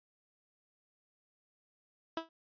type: tone with exponential decay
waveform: 15% pulse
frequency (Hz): 327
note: E4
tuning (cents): -14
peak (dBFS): -24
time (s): 2.17-2.29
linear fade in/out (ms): 2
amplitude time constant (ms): 26
effects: resampled to 11025 Hz